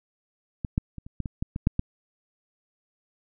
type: clicks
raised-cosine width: 5 ms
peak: -16 / -10 / -25 / -29 / -17 / -19 / -15 / -18 / -7 / -11 dBFS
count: 10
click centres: 0.648 / 0.779 / 0.983 / 1.065 / 1.203 / 1.258 / 1.425 / 1.561 / 1.671 / 1.794 s
effects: none